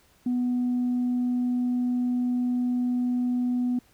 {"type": "tone", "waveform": "sine", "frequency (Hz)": 246.9, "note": "B3", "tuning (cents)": 0, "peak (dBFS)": -21, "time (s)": [0.26, 3.79], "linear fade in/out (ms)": 5, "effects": ["tanh soft clip ceiling -20 dBFS", "pink hiss -61 dBFS RMS until 3.93 s"]}